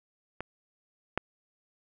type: clicks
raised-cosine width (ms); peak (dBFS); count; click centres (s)
0.5; -20 / -12; 2; 0.406 / 1.176
effects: none